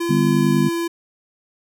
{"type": "tone with pitch glide", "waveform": "square", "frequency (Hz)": [340.5, 338], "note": ["F4", "E4"], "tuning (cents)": [-44, 43], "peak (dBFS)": -21, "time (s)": [0, 0.88], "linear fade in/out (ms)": 10, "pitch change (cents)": -13, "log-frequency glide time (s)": [0.23, 0.63]}
{"type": "harmonic tone", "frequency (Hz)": 50.3, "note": "G1", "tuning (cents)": 45, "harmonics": [3, 4, 5], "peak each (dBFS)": [-19, -19, -19], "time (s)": [0.09, 0.69], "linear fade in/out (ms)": 10}
{"effects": []}